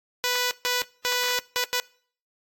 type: tone bursts at uneven times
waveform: 5% pulse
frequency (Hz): 493.9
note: B4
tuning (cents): 0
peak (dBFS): -11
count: 5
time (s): 0.24-0.51 / 0.65-0.82 / 1.05-1.39 / 1.56-1.64 / 1.73-1.8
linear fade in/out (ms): 0
effects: noise-tail reverb RT60 0.5 s tail -23 dB re dry + AAC 64 kbps